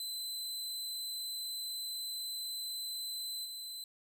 sawtooth tone with level steps, 4038 Hz, B7, 38 cents sharp, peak -35 / -39 dBFS, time 0-3.84 s, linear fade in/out 2 ms, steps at 3.44 s, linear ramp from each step 20 ms, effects none

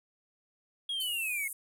triangle linear sweep, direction down, 3322 to 2143 Hz, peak -30 dBFS, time 0.89-1.48 s, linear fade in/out 5 ms
pink band-pass noise, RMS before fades -41 dBFS, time 1-1.53 s, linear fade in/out 2 ms, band 8900 to 13000 Hz, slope 48 dB/octave
20% pulse tone with exponential decay, 4435 Hz, C#8, in tune, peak -34 dBFS, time 1.01-1.13 s, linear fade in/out 2 ms, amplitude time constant 24 ms
effects none

